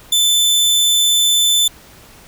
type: tone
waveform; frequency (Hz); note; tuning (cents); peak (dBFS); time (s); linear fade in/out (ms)
sawtooth; 3524; A7; +2; -8; 0.12-1.68; 5
effects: pink hiss -43 dBFS RMS until 2.27 s